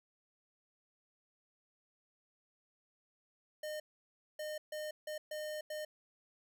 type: tone bursts at uneven times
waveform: square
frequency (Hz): 610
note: D#5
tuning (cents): -34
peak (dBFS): -40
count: 6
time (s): 3.63-3.8 / 4.39-4.58 / 4.72-4.91 / 5.07-5.18 / 5.31-5.61 / 5.7-5.85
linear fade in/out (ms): 5
effects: none